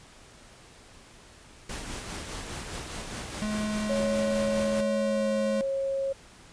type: noise with tremolo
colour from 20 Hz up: pink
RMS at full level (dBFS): -36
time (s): 1.69-4.81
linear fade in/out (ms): 5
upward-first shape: sine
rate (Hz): 4.9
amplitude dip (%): 35
type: tone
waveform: square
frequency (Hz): 212.4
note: G#3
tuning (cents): +39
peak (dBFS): -29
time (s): 3.42-5.61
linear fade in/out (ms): 0
type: tone with pitch glide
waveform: sine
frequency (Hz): 554.4 to 543.6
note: C#5 to C#5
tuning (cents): 0 to -34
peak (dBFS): -26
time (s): 3.89-6.13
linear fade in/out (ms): 10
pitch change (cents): -34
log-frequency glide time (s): 4.93-5.29
effects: pink hiss -52 dBFS RMS until 6.52 s + resampled to 22050 Hz